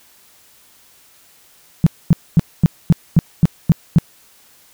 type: tone bursts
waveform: sine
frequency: 163.9 Hz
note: E3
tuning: 10 cents flat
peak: -5 dBFS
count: 9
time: 1.84-3.985 s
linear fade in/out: 0 ms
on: 25 ms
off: 240 ms
effects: white hiss -50 dBFS RMS until 4.73 s